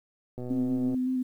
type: click train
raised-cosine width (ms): 2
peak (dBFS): -25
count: 71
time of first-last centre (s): 0.38-0.945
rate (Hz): 124
type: tone with vibrato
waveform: sine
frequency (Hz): 256.1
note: C4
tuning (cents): -37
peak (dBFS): -25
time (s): 0.5-1.23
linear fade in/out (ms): 10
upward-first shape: square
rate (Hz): 5.3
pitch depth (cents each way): 15
effects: 10-bit